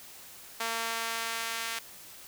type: tone with high-pass filter sweep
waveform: sawtooth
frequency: 228 Hz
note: A#3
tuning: 38 cents flat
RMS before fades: -34 dBFS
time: 0.6-1.79 s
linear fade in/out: 5 ms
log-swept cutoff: 930 to 1700 Hz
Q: 0.8
effects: white hiss -49 dBFS RMS until 2.27 s